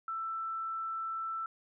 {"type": "tone", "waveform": "sine", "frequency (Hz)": 1329, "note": "E6", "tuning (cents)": 14, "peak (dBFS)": -34, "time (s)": [0.08, 1.46], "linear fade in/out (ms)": 2, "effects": []}